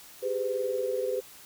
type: tone cluster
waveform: sine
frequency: 392.5 / 413.2 / 507 Hz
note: G4 / G#4 / B4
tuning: +2 / -9 / +45 cents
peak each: -33 / -34 / -29 dBFS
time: 0.22-1.21 s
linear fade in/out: 20 ms
effects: white hiss -50 dBFS RMS until 1.45 s